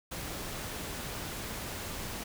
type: noise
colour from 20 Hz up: pink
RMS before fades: -39 dBFS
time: 0.11-2.24 s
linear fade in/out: 10 ms
effects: none